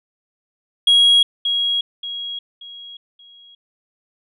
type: tone with echo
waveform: sine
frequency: 3300 Hz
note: G#7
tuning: 12 cents flat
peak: -7 dBFS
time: 0.87-1.23 s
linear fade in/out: 5 ms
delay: 580 ms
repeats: 4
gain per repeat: -9 dB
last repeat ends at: 3.55 s
effects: tanh soft clip ceiling -8 dBFS